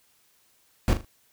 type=noise with echo; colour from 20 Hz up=brown; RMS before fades=-19 dBFS; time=0.88-0.93 s; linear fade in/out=0 ms; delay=39 ms; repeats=3; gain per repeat=-10 dB; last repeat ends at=1.047 s; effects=white hiss -64 dBFS RMS until 1.32 s